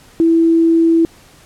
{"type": "tone", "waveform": "sine", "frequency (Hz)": 330, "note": "E4", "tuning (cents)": 2, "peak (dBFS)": -8, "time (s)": [0.2, 1.05], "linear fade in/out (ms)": 0, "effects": ["pink hiss -45 dBFS RMS until 1.45 s", "low-pass 12000 Hz 12 dB/octave"]}